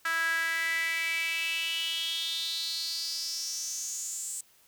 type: tone with high-pass filter sweep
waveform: sawtooth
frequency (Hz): 328.8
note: E4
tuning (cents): -4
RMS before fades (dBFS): -32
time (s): 0.05-4.41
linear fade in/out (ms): 5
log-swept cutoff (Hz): 1500 to 8000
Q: 6.8
effects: white hiss -62 dBFS RMS until 4.67 s